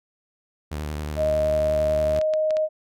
sawtooth tone with vibrato, 75.4 Hz, D2, 46 cents sharp, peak -24 dBFS, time 0.71-2.2 s, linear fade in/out 10 ms, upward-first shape square, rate 11 Hz, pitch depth 44 cents each way
sine tone, 622.3 Hz, D#5, in tune, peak -19 dBFS, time 1.16-2.69 s, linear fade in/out 50 ms
clicks, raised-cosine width 0.2 ms, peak -18 dBFS, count 5, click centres 2.164 / 2.214 / 2.337 / 2.507 / 2.569 s
effects none

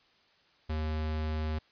square tone, 77.78 Hz, D#2, in tune, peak -31 dBFS, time 0.69-1.59 s, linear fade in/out 10 ms, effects white hiss -65 dBFS RMS until 1.71 s + resampled to 11025 Hz

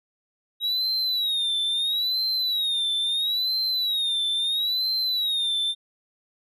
triangle tone with vibrato, 3814 Hz, A#7, 39 cents sharp, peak -21 dBFS, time 0.6-5.75 s, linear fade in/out 50 ms, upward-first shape sine, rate 0.75 Hz, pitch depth 130 cents each way, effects none

